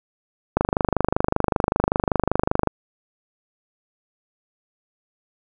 click train, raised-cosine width 1 ms, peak -3 dBFS, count 54, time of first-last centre 0.57-2.673 s, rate 25.2 Hz, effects none

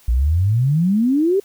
sine exponential sweep, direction up, 55.8 to 409.2 Hz, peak -13 dBFS, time 0.08-1.4 s, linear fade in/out 5 ms, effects white hiss -51 dBFS RMS until 1.44 s

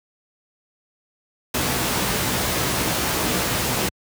pink noise with comb filter, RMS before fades -22 dBFS, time 1.54-3.89 s, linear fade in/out 5 ms, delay 16 ms, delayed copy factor +0.55, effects high-pass 80 Hz 12 dB/octave

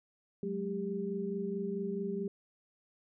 sine tone cluster, 186.4 / 211 / 397.9 Hz, F#3 / G#3 / G4, +13 / +28 / +26 cents, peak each -38 / -39 / -36 dBFS, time 0.43-2.28 s, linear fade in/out 2 ms, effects none

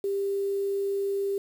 sine tone with quantisation, 396.6 Hz, G4, 20 cents sharp, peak -25 dBFS, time 0.04-1.38 s, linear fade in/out 2 ms, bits 8, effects none

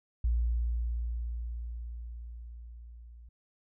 sine tone with level ramp, 58.4 Hz, A#1, 4 cents sharp, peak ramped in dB -24 to -48 dBFS, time 0.24-3.29 s, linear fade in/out 5 ms, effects none

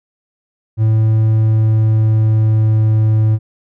triangle tone with pitch glide, 110 to 109.05 Hz, A2 to A2, 0 to -15 cents, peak -7 dBFS, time 0.77-3.39 s, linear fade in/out 50 ms, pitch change -15 cents, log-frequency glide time 1.29-2.94 s, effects none

